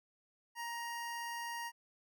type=tone; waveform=25% pulse; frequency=939 Hz; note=A#5; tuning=12 cents sharp; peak=-36 dBFS; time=0.55-1.72 s; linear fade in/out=50 ms; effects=none